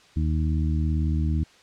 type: harmonic tone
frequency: 78 Hz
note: D#2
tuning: 5 cents sharp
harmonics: 1 / 2 / 3 / 4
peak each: -22 / -28 / -32 / -34 dBFS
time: 0.16-1.44 s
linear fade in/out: 10 ms
effects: white hiss -54 dBFS RMS until 1.62 s + low-pass 5000 Hz 12 dB/octave